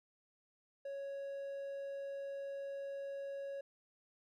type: tone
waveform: triangle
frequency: 554.4 Hz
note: C#5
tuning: in tune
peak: -39 dBFS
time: 0.85-3.61 s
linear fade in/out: 5 ms
effects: none